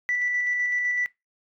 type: tone with tremolo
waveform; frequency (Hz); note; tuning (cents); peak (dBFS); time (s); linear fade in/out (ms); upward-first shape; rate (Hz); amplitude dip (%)
sine; 1969; B6; -6; -21; 0.09-1.06; 0; square; 7.9; 25
effects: noise-tail reverb RT60 0.2 s tail -20 dB re dry + tanh soft clip ceiling -17 dBFS